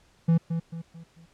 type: tone with echo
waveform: triangle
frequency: 165.8 Hz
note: E3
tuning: 10 cents sharp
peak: -15 dBFS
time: 0.28-0.38 s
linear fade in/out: 10 ms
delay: 220 ms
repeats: 4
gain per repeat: -8 dB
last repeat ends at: 1.26 s
effects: pink hiss -62 dBFS RMS until 1.33 s + low-pass 8000 Hz 12 dB/octave